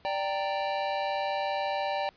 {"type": "chord", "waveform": "square", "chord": "G minor", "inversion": "second", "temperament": "equal with one note detuned", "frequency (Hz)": [587.3, 784, 923.8], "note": ["D5", "G5", "Bb5"], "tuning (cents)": [0, 0, -16], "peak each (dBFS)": [-33, -32, -36], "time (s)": [0.05, 2.09], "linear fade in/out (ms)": 0, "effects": ["pink hiss -61 dBFS RMS until 2.16 s", "resampled to 11025 Hz"]}